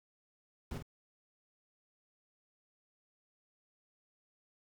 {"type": "noise with echo", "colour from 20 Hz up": "brown", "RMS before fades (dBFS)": -40, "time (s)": [0.71, 0.78], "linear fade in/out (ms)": 2, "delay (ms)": 45, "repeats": 1, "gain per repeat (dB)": -6, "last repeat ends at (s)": 0.825, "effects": []}